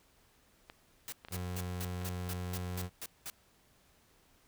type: clicks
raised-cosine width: 0.3 ms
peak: -31 dBFS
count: 4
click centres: 0.699 / 1.249 / 1.285 / 2.017 s
type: noise bursts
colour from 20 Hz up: white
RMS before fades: -42 dBFS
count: 10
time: 1.08-3.3 s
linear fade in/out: 0 ms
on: 42 ms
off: 200 ms
type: tone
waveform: 30% pulse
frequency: 90 Hz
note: F#2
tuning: 47 cents flat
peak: -34 dBFS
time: 1.3-2.9 s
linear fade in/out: 50 ms
effects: pink hiss -67 dBFS RMS until 4.47 s